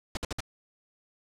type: noise bursts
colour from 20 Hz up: pink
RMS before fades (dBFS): -32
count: 4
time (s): 0.15-0.405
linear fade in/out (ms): 2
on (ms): 21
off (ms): 57
effects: low-pass 8000 Hz 12 dB/octave

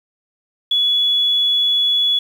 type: tone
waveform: sine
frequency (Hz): 3397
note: G#7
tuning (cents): +38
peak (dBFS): -13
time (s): 0.71-2.19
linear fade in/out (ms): 5
effects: 7-bit

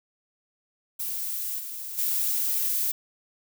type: noise with level steps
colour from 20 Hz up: violet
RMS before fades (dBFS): -31 / -36 / -26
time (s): 0.99-2.92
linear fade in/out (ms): 10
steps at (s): 1.58 / 1.97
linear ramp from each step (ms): 20
effects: none

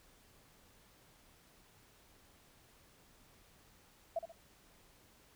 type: tone with echo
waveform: sine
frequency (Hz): 666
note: E5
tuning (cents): +18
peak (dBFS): -32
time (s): 4.16-4.19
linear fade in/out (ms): 5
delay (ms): 66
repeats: 2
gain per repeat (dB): -9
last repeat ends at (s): 4.322
effects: pink hiss -65 dBFS RMS until 5.35 s

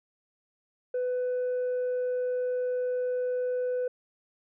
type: tone with tanh clipping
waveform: sine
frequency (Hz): 499.5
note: B4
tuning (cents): +20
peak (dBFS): -27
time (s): 0.94-3.88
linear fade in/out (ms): 5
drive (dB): 1
effects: none

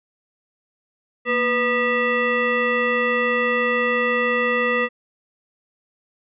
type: tone with frequency modulation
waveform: sine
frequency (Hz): 1221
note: D#6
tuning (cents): -33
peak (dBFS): -17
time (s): 1.25-4.89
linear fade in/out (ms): 50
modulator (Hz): 728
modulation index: 1.7
effects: resampled to 8000 Hz

